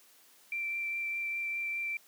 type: tone with vibrato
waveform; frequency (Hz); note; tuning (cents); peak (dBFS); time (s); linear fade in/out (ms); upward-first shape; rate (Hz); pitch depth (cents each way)
sine; 2349; D7; 0; -32; 0.52-1.97; 2; triangle; 4.9; 11
effects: white hiss -61 dBFS RMS until 2.07 s + high-pass 200 Hz 12 dB/octave